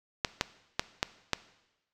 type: clicks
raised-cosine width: 0.2 ms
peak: -8 dBFS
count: 5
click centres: 0.248 / 0.411 / 0.795 / 1.029 / 1.333 s
effects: noise-tail reverb RT60 1.0 s tail -17 dB re dry